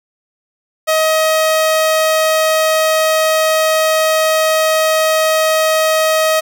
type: tone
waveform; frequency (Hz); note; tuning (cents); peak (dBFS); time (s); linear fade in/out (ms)
sawtooth; 632; D#5; +27; -7; 0.87-6.41; 20
effects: none